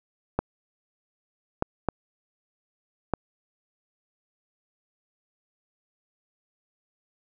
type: clicks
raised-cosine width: 1 ms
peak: -9 dBFS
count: 4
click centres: 0.39 / 1.624 / 1.887 / 3.137 s
effects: none